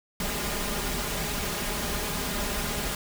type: noise with comb filter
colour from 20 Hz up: pink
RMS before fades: -30 dBFS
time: 0.2-2.95 s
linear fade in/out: 2 ms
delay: 4.9 ms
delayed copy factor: +0.6
effects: none